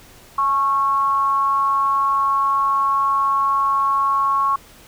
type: tone with frequency modulation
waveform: sine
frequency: 1100 Hz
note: C#6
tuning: 14 cents flat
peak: -15 dBFS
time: 0.38-4.56 s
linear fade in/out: 5 ms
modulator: 251 Hz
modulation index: 0.35
effects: pink hiss -46 dBFS RMS until 4.87 s